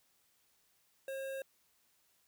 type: tone with notch filter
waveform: square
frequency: 538 Hz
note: C5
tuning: 48 cents sharp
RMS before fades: -41 dBFS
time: 1.08-1.42 s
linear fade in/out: 2 ms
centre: 5100 Hz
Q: 1.1
effects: white hiss -73 dBFS RMS until 2.27 s